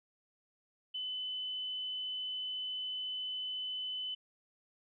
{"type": "tone", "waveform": "sine", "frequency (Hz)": 3018, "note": "F#7", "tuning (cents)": 34, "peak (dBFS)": -36, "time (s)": [0.94, 4.15], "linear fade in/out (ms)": 10, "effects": []}